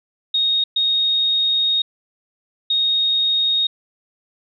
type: tone bursts at uneven times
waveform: sine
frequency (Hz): 3729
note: A#7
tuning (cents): 0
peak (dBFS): -15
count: 3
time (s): 0.34-0.64 / 0.76-1.82 / 2.7-3.67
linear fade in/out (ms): 5
effects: none